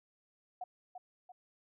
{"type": "tone with echo", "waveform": "sine", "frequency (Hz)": 730, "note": "F#5", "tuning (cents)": -24, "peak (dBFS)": -38, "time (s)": [0.61, 0.64], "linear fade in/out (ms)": 5, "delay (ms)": 340, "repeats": 2, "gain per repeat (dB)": -6, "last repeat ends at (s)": 1.32, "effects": []}